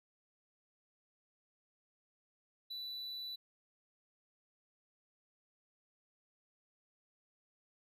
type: tone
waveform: triangle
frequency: 3969 Hz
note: B7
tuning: 8 cents sharp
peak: -40 dBFS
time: 2.7-3.36 s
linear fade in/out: 10 ms
effects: none